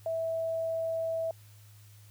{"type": "tone", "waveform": "sine", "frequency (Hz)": 654, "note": "E5", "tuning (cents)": -14, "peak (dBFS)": -29, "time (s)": [0.06, 1.31], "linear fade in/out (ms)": 2, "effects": ["added 104 Hz sine -52 dBFS peak until 2.1 s", "white hiss -61 dBFS RMS until 2.1 s"]}